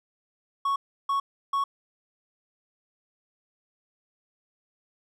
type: tone bursts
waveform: triangle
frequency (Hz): 1108.7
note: C#6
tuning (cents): 0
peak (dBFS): -21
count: 3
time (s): 0.65-1.64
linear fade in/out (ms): 5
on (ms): 110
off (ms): 330
effects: none

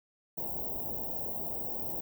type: band-stop noise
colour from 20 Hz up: white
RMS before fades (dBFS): -36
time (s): 0.37-2.01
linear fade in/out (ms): 10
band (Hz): 850 to 16000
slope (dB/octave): 48
effects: none

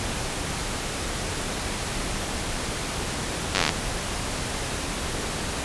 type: slowing click train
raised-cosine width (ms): 0.2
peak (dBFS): -3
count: 13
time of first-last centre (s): 3.55-3.692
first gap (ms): 10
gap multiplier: 1.03
effects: pink hiss -29 dBFS RMS until 5.64 s + resampled to 24000 Hz

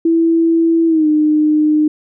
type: tone with pitch glide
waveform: sine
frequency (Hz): 330.3 to 304.6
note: E4 to D#4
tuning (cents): +4 to -37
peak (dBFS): -9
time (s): 0.05-1.88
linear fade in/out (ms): 5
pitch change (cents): -141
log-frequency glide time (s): 0.87-1.07
effects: none

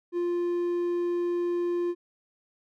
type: tone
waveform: triangle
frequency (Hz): 349.2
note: F4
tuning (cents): 0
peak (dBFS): -23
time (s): 0.12-1.95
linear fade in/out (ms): 50
effects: none

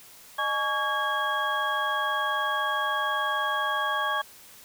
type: tone cluster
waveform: sine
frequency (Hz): 612 / 846 / 1125 / 1638 / 3296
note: D#5 / G#5 / C#6 / G#6 / G#7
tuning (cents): -29 / +32 / +25 / -24 / -14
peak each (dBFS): -35 / -32 / -28 / -29 / -35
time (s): 0.38-4.22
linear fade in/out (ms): 10
effects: white hiss -50 dBFS RMS until 4.64 s

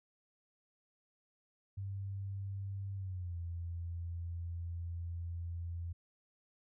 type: tone with pitch glide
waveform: sine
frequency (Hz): 98 to 85.31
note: G2 to F2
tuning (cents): 0 to -40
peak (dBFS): -38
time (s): 1.77-5.93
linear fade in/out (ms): 10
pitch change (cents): -240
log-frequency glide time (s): 2.95-3.37
effects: none

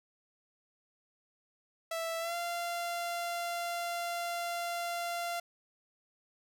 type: tone with pitch glide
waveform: sawtooth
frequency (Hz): 659.3 to 690.5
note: E5 to F5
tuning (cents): 0 to -20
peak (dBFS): -30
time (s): 1.91-5.4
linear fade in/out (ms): 5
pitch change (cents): +80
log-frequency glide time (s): 2.19-2.35
effects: none

